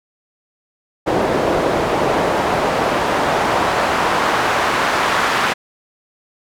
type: noise with band-pass filter sweep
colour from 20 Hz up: pink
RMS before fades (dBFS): -17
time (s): 1.06-5.54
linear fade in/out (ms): 20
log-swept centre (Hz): 480 to 1300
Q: 1
effects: none